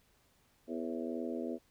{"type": "harmonic tone with a mistuned harmonic", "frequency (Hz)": 82.41, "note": "E2", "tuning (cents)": 0, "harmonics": [3, 4, 5, 6, 7, 8], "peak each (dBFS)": [-39, -41, -43, -45, -46, -47], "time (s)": [0.67, 1.59], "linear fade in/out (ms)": 50, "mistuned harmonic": 7, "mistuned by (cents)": -45, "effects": ["pink hiss -70 dBFS RMS until 1.7 s"]}